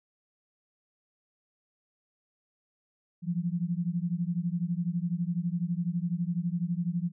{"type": "beating tone pair", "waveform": "sine", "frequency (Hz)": [168.1, 180.1], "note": ["E3", "F#3"], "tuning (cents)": [34, -46], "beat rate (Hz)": 12, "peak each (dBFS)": [-30, -31], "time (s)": [3.22, 7.12], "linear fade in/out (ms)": 50, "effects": []}